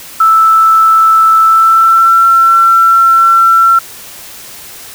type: tone with pitch glide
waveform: sine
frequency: 1318.5 to 1349.3 Hz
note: E6 to E6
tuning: 0 to +40 cents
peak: -3 dBFS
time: 0.2-3.79 s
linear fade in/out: 5 ms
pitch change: +40 cents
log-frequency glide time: 1.42-2.15 s
effects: white hiss -30 dBFS RMS until 4.94 s